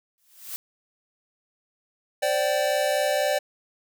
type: noise with exponential growth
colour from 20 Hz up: blue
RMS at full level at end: -31 dBFS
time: 0.18-0.56 s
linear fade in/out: 0 ms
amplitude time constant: 81 ms
type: chord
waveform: square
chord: C suspended second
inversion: none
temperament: equal with one note detuned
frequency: 523.3 / 587.3 / 767.9 Hz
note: C5 / D5 / G5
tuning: 0 / 0 / -36 cents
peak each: -29 / -24 / -29 dBFS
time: 2.22-3.39 s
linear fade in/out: 10 ms
effects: none